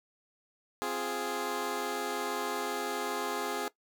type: chord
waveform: 15% pulse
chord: F minor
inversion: second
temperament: equal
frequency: 261.6 / 349.2 / 415.3 Hz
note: C4 / F4 / Ab4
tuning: 0 / 0 / 0 cents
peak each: -33 / -32 / -28 dBFS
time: 0.82-3.68 s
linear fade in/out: 0 ms
effects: noise-tail reverb RT60 0.1 s tail -18 dB re dry